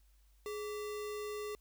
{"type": "tone with sample-and-hold", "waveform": "sine", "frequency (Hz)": 419.9, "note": "G#4", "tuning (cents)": 19, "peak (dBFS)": -38, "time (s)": [0.46, 1.55], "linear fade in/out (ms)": 0, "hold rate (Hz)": 1575, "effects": ["added 50 Hz sine -63 dBFS peak until 1.6 s", "white hiss -75 dBFS RMS until 1.6 s"]}